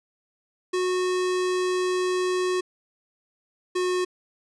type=tone pair in turn; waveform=square; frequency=366.1 / 364 Hz; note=F#4 / F#4; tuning=-18 / -28 cents; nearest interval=unison; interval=10 cents; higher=first; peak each=-23 dBFS; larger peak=neither; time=0.73-2.61 / 3.75-4.05 s; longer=first; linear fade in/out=10 ms; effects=resampled to 22050 Hz